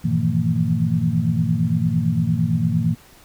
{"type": "tone cluster", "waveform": "sine", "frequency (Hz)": [99.3, 118.4, 160.5, 169.3, 227.1], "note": ["G2", "A#2", "E3", "E3", "A#3"], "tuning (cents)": [23, 27, -46, 46, -45], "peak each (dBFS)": [-28, -23, -21, -22, -25], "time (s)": [0.04, 2.95], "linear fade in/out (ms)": 10, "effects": ["pink hiss -49 dBFS RMS until 3.24 s"]}